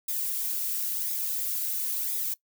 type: noise with flanger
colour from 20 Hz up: violet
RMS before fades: -30 dBFS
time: 0.08-2.34 s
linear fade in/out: 5 ms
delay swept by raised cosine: 0.68 to 3.58 ms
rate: 0.97 Hz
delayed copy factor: -0.65
effects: noise-tail reverb RT60 0.1 s tail -20 dB re dry